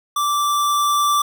square tone with level ramp, 1169 Hz, D6, 8 cents flat, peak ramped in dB -18 to -15 dBFS, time 0.16-1.22 s, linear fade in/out 5 ms, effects none

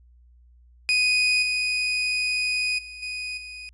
30% pulse tone with level steps, 2489 Hz, D#7, in tune, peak -16 / -20 / -35 / -27 / -34 dBFS, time 0.89-3.69 s, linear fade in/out 0 ms, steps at 1.42 / 2.78 / 3.02 / 3.37 s, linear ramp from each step 10 ms, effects added 60 Hz sine -51 dBFS peak until 3.73 s + resampled to 24000 Hz

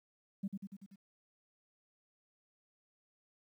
sine tone with echo, 196 Hz, G3, in tune, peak -33 dBFS, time 0.43-0.48 s, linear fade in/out 10 ms, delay 96 ms, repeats 5, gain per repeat -4 dB, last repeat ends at 0.96 s, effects tanh soft clip ceiling -30 dBFS + 12-bit

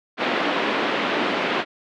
pink band-pass noise, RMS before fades -23 dBFS, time 0.17-1.65 s, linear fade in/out 50 ms, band 240 to 3300 Hz, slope 24 dB/octave, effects none

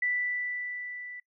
sine tone with level ramp, 1975.5 Hz, B6, in tune, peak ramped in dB -25 to -40 dBFS, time 0.02-1.2 s, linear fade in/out 5 ms, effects noise-tail reverb RT60 0.1 s tail -22 dB re dry

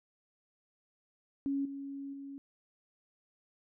sine tone with level steps, 277.2 Hz, C#4, in tune, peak -30 / -39 / -42 dBFS, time 1.46-2.38 s, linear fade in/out 0 ms, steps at 1.65 / 2.13 s, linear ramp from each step 5 ms, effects none

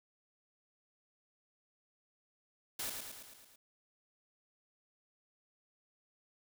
white noise with echo, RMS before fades -39 dBFS, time 2.79-2.9 s, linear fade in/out 5 ms, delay 110 ms, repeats 6, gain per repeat -4 dB, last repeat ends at 3.56 s, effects none

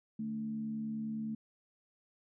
sine tone with frequency modulation, 220 Hz, A3, in tune, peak -35 dBFS, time 0.19-1.35 s, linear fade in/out 5 ms, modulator 69.5 Hz, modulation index 0.4, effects none

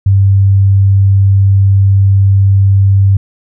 sine tone, 98 Hz, G2, in tune, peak -4 dBFS, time 0.06-3.17 s, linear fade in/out 5 ms, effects none

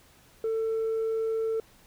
triangle tone with tanh clipping, 446.5 Hz, A4, 25 cents sharp, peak -26 dBFS, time 0.44-1.6 s, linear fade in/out 2 ms, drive 6 dB, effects pink hiss -58 dBFS RMS until 1.86 s

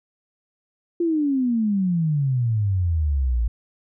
sine exponential sweep, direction down, 349.2 to 55 Hz, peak -18 dBFS, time 1-3.48 s, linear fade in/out 5 ms, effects none

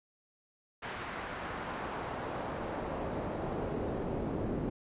brown noise with band-pass filter sweep, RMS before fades -37 dBFS, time 0.82-4.7 s, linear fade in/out 10 ms, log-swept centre 1700 to 330 Hz, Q 0.91, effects resampled to 8000 Hz

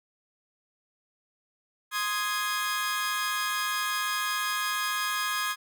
sawtooth chord, Ab major, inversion first, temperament equal, 1046.5 / 1244.5 / 1661.2 Hz, C6 / Eb6 / Ab6, 0 / 0 / 0 cents, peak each -30 / -28 / -27 dBFS, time 1.91-5.56 s, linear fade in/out 50 ms, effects none

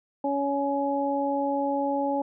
harmonic tone, 280.3 Hz, C#4, 19 cents sharp, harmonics 1 / 2 / 3, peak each -28 / -28 / -28 dBFS, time 0.24-2.22 s, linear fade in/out 5 ms, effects none

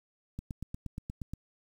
click train, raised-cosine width 5 ms, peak -25 dBFS, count 9, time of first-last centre 0.39-1.336 s, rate 8.46 Hz, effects 9-bit

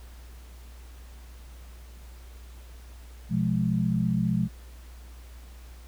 sine chord, F diminished, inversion second, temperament just, 125.72 / 174.61 / 209.5 Hz, Cb3 / F3 / Ab3, +31 / 0 / +15 cents, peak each -28 / -26 / -27 dBFS, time 3.29-4.49 s, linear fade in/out 50 ms, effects added 60 Hz sine -43 dBFS peak until 5.87 s + pink hiss -55 dBFS RMS until 5.87 s

